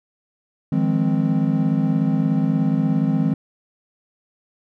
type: chord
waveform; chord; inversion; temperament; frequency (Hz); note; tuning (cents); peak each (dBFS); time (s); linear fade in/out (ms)
triangle; F minor seventh; third; equal with one note detuned; 157.74 / 174.61 / 207.7 / 261.6; Eb3 / F3 / Ab3 / C4; +24 / 0 / 0 / 0; -19 / -22 / -20 / -20; 0.72-3.34; 5
effects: none